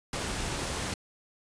pink noise, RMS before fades -33 dBFS, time 0.13-0.94 s, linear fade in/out 2 ms, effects resampled to 22050 Hz

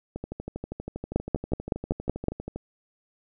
two click trains, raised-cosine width 2 ms, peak -20 / -9 dBFS, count 31 / 7, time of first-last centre 0.16-2.56 / 1.16-2.284 s, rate 12.5 / 5.34 Hz, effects none

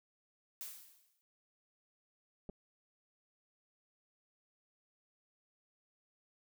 blue noise with exponential decay, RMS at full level -43 dBFS, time 0.61-1.21 s, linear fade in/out 0 ms, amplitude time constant 130 ms
clicks, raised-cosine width 2 ms, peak -34 dBFS, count 2, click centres 2.492 / 2.497 s
effects none

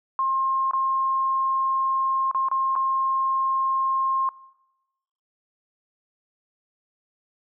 sine tone with dropouts, 1065 Hz, C6, 30 cents sharp, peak -20 dBFS, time 0.19-4.29 s, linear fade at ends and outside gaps 1 ms, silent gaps 0.711-0.734 / 2.313-2.347 / 2.486-2.514 / 2.754-2.761 s, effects noise-tail reverb RT60 1.0 s tail -22 dB re dry

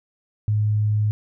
sine tone, 105.9 Hz, G#2, 34 cents sharp, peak -17 dBFS, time 0.48-1.11 s, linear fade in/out 0 ms, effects none

